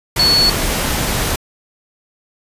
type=tone in noise; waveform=sine; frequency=4409 Hz; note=C#8; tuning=10 cents flat; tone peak=-10 dBFS; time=0.19-0.5 s; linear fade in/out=5 ms; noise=pink; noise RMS=-18 dBFS; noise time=0.16-1.36 s; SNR=+5 dB; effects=resampled to 32000 Hz